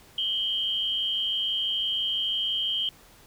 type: tone pair together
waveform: sine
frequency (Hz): 2965 / 3173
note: F#7 / G7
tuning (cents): +3 / +20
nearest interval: minor second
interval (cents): 117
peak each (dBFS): -30 / -26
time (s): 0.18-2.89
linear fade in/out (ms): 2
effects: pink hiss -54 dBFS RMS until 3.26 s